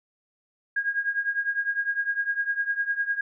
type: tone with tremolo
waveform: sine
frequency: 1633 Hz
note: G#6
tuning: 30 cents flat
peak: -20 dBFS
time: 0.76-3.21 s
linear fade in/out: 5 ms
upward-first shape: triangle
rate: 9.9 Hz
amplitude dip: 90%
effects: none